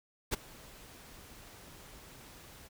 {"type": "noise with ADSR envelope", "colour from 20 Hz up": "pink", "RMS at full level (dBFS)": -30, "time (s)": [0.31, 2.69], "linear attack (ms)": 26, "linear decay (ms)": 15, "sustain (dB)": -23, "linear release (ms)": 28, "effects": []}